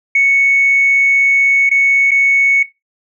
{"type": "tone with dropouts", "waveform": "sine", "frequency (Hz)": 2216, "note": "C#7", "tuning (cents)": -1, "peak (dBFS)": -7, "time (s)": [0.15, 2.63], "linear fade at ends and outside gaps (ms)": 5, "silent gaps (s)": [[1.693, 1.712], [2.109, 2.115]], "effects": ["noise-tail reverb RT60 0.2 s tail -17 dB re dry", "tanh soft clip ceiling -3 dBFS"]}